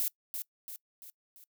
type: noise with echo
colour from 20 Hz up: violet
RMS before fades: -31 dBFS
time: 0-0.08 s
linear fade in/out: 0 ms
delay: 340 ms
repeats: 4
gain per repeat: -6 dB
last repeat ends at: 1.44 s
effects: noise-tail reverb RT60 0.1 s tail -22 dB re dry